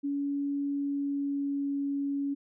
sine tone with pitch glide, 282.7 to 280.6 Hz, C#4 to C#4, +34 to +21 cents, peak -28 dBFS, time 0.03-2.35 s, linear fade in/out 20 ms, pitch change -13 cents, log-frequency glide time 0.66-1.76 s, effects none

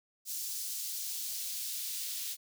white noise with high-pass filter sweep, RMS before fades -38 dBFS, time 0.25-2.37 s, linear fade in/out 50 ms, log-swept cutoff 5300 to 3500 Hz, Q 1.1, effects none

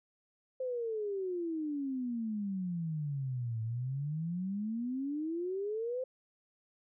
sine exponential two-way sweep, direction down then up, 523.3 to 110 to 523.3 Hz, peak -33 dBFS, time 0.6-6.04 s, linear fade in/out 5 ms, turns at 3.62 s, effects none

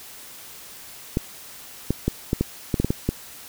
clicks, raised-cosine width 3 ms, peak -7 dBFS, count 10, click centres 1.171 / 1.906 / 2.08 / 2.331 / 2.41 / 2.742 / 2.8 / 2.846 / 2.905 / 3.09 s, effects white hiss -42 dBFS RMS until 3.48 s

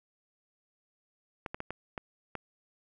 clicks, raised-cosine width 0.5 ms, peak -21 dBFS, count 6, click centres 1.462 / 1.545 / 1.604 / 1.706 / 1.978 / 2.353 s, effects none

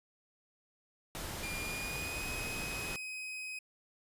pink noise, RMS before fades -41 dBFS, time 1.15-2.96 s, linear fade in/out 0 ms
40% pulse tone with pitch glide, 2402 to 2521 Hz, D7 to D#7, +38 to +22 cents, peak -39 dBFS, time 1.43-3.59 s, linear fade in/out 5 ms, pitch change +84 cents, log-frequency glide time 1.55-2.29 s
effects resampled to 32000 Hz

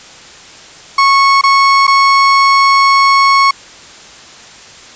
35% pulse tone with dropouts, 1101 Hz, C#6, 12 cents flat, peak -4 dBFS, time 0.98-3.51 s, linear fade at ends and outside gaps 5 ms, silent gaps 1.413-1.436 / 1.869-1.877 s, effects white hiss -35 dBFS RMS until 4.95 s + resampled to 16000 Hz

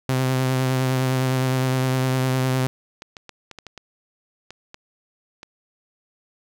sawtooth tone with vibrato, 129.9 Hz, C3, 12 cents flat, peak -15 dBFS, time 0.09-2.67 s, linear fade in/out 0 ms, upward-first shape triangle, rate 9.8 Hz, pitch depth 26 cents each way
clicks, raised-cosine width 0.2 ms, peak -21 dBFS, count 10, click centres 3.021 / 3.168 / 3.293 / 3.513 / 3.587 / 3.667 / 3.777 / 4.506 / 4.744 / 5.431 s
effects none

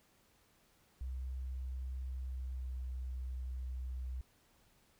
sine tone with pitch glide, 64.4 to 63.44 Hz, C2 to B1, -27 to +47 cents, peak -38 dBFS, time 1.01-4.21 s, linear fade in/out 0 ms, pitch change -26 cents, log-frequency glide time 2.33-2.78 s, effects pink hiss -70 dBFS RMS until 4.99 s

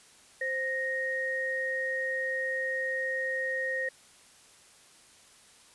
sine tone pair together, 523.3 / 1864.8 Hz, C5 / A#6, 0 / 0 cents, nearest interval octave + minor seventh, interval 2200 cents, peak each -34 / -30 dBFS, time 0.41-3.89 s, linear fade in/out 5 ms, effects white hiss -57 dBFS RMS until 5.74 s + resampled to 24000 Hz

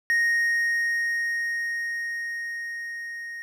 triangle tone with level ramp, 1864.7 Hz, A#6, in tune, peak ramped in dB -17 to -32 dBFS, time 0.1-3.42 s, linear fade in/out 0 ms, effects none

